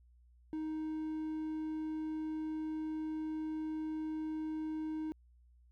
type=tone; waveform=triangle; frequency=312.4 Hz; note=D#4; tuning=7 cents sharp; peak=-34 dBFS; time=0.53-5.12 s; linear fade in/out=0 ms; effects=added 60 Hz sine -61 dBFS peak until 5.71 s